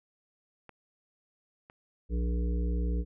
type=clicks; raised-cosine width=0.5 ms; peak=-32 / -35 dBFS; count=2; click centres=0.693 / 1.699 s
type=harmonic tone; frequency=59.2 Hz; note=A#1; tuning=27 cents sharp; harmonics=1 / 3 / 5 / 7 / 8; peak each=-27 / -37 / -41 / -44 / -45 dBFS; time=2.09-3.05 s; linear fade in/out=50 ms
effects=none